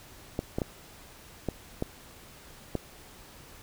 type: clicks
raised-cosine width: 2 ms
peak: -15 dBFS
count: 6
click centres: 0.391 / 0.585 / 0.618 / 1.487 / 1.824 / 2.753 s
effects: pink hiss -51 dBFS RMS until 3.62 s